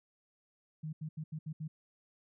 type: tone bursts at uneven times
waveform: sine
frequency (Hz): 155.56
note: D#3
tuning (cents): 0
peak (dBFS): -37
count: 6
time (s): 0.83-0.93 / 1.01-1.09 / 1.17-1.24 / 1.32-1.39 / 1.46-1.53 / 1.6-1.68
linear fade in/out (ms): 10
effects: none